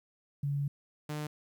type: tone pair in turn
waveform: sine / sawtooth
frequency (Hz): 142 / 150.44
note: C#3 / D3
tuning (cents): +42 / +42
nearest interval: minor second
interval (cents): 100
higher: second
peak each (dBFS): -29 / -31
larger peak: first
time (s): 0.43-0.68 / 1.09-1.27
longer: first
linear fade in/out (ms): 5
effects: 11-bit